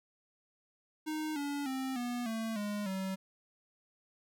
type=tone with pitch steps; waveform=square; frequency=309.7 / 285.6 / 263.5 / 243 / 224.1 / 206.7 / 190.64 Hz; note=D#4 / D4 / C4 / B3 / A3 / G#3 / G3; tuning=-8 / -48 / +12 / -28 / +32 / -8 / -48 cents; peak=-35 dBFS; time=1.06-3.16 s; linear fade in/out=20 ms; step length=300 ms; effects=none